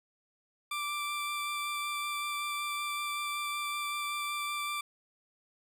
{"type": "tone with vibrato", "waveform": "20% pulse", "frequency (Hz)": 1174.7, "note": "D6", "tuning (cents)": 0, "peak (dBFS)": -28, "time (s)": [0.71, 4.81], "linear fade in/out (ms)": 5, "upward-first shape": "sine", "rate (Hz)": 5.3, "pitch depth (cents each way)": 8, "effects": []}